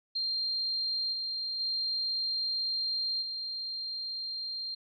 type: tone with level steps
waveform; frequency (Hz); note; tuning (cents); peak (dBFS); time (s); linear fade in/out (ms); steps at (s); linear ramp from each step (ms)
sine; 4186; C8; 0; -29 / -32 / -29 / -34; 0.15-4.75; 10; 1.12 / 1.59 / 3.21; 20
effects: none